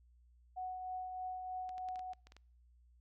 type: tone with tremolo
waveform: sine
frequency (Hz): 740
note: F#5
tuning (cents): 0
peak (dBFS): -38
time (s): 0.56-2.14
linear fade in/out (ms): 20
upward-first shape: triangle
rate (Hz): 3.2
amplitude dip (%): 40
type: clicks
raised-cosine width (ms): 0.2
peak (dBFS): -39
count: 9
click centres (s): 1.692 / 1.781 / 1.887 / 1.958 / 1.993 / 2.134 / 2.27 / 2.321 / 2.366
effects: noise-tail reverb RT60 0.7 s tail -26 dB re dry + added 60 Hz sine -63 dBFS peak until 3 s